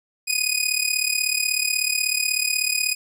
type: tone with amplitude modulation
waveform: 15% pulse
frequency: 2489 Hz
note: D#7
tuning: in tune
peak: -10 dBFS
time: 0.27-2.95 s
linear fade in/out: 20 ms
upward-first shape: sine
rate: 36.3 Hz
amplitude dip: 80%
effects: none